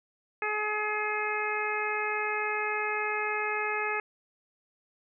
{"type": "harmonic tone", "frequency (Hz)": 423.5, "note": "G#4", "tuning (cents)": 34, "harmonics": [1, 2, 3, 4, 5, 6], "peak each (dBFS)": [-35, -35, -35, -35, -35, -35], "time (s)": [0.42, 4], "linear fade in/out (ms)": 2, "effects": []}